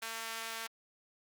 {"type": "tone with high-pass filter", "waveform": "sawtooth", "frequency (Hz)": 226, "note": "A3", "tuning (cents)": 47, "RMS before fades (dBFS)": -41, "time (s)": [0.02, 0.67], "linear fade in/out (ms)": 5, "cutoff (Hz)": 1300, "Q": 0.67, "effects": ["Opus 24 kbps"]}